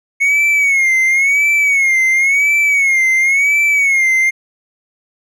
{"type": "tone with vibrato", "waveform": "triangle", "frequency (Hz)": 2198, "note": "C#7", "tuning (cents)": -15, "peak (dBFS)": -8, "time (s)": [0.2, 4.31], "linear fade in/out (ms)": 20, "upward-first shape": "sine", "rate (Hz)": 0.95, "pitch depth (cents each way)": 100, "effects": []}